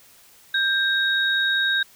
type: tone pair together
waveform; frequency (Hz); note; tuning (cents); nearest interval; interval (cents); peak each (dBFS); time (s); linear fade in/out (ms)
sine; 1585 / 3770; G6 / A#7; +19 / +19; octave + minor third; 1500; -20 / -23; 0.54-1.83; 5
effects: white hiss -52 dBFS RMS until 1.95 s

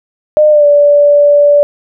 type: tone with pitch glide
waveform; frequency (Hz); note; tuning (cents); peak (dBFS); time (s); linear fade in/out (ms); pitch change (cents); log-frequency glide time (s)
sine; 607 to 580.6; D#5 to D5; -43 to -20; -3; 0.37-1.63; 0; -77; 0.5-0.66
effects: none

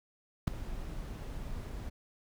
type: noise with ADSR envelope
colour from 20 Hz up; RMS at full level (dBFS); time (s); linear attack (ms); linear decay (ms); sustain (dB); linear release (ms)
brown; -21; 0.47-1.9; 9; 3; -19; 15
effects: none

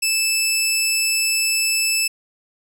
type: tone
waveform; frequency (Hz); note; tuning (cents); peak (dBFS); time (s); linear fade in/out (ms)
15% pulse; 2630; E7; -5; -10; 0.02-2.08; 10
effects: none

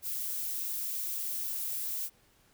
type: noise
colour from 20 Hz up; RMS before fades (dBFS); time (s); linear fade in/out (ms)
violet; -35; 0.02-2.1; 50
effects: pink hiss -65 dBFS RMS until 2.53 s

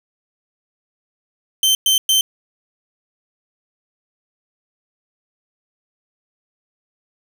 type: tone bursts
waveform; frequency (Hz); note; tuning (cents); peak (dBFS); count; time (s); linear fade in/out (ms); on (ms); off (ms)
sawtooth; 3103; G7; -18; -9; 3; 1.63-2.21; 2; 120; 110
effects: none

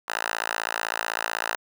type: tone with high-pass filter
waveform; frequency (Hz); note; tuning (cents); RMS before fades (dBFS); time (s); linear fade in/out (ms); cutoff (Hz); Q
5% pulse; 55.9; A1; +28; -29; 0.08-1.56; 5; 1100; 3
effects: none

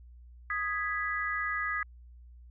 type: chord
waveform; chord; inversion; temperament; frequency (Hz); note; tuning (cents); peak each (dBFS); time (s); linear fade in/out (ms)
sine; G# minor; second; equal; 1244.5 / 1661.2 / 1975.5; D#6 / G#6 / B6; 0 / 0 / 0; -34; 0.5-1.83; 2
effects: added 60 Hz sine -49 dBFS peak until 2.5 s

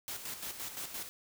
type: noise with tremolo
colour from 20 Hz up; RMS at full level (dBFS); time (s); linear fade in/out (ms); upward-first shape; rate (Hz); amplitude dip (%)
white; -40; 0.08-1.09; 0; square; 5.8; 55
effects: none

